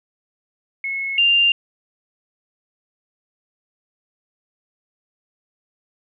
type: tone pair in turn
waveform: sine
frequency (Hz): 2184 / 2792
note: C#7 / F7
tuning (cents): -26 / -1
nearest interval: major third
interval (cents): 425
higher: second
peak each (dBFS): -22 / -12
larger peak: second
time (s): 0.84-1.18 / 1.18-1.52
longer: neither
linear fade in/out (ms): 2
effects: none